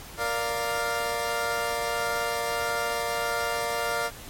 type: chord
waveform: 20% pulse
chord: Bb major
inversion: none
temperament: equal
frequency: 466.2 / 587.3 / 698.5 Hz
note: Bb4 / D5 / F5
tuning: 0 / 0 / 0 cents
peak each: -26 / -26 / -25 dBFS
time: 0.17-4.11 s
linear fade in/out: 50 ms
effects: pink hiss -43 dBFS RMS until 4.29 s + MP3 64 kbps